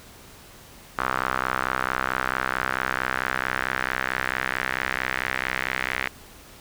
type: tone with band-pass filter sweep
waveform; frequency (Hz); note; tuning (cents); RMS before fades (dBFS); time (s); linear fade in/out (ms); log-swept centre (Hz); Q
sawtooth; 64.5; C2; -24; -27; 0.98-6.08; 5; 1300 to 2000; 3
effects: pink hiss -47 dBFS RMS until 6.6 s